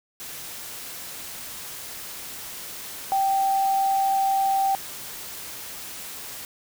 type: tone in noise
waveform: sine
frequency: 780 Hz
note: G5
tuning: 9 cents flat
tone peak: -19 dBFS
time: 3.12-4.75 s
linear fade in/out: 0 ms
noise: white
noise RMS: -37 dBFS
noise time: 0.2-6.45 s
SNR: +15 dB
effects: none